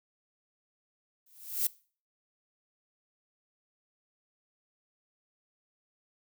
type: noise with exponential growth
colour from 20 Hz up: violet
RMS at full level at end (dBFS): -25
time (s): 1.26-1.67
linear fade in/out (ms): 5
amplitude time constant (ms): 87
effects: noise-tail reverb RT60 0.4 s tail -21 dB re dry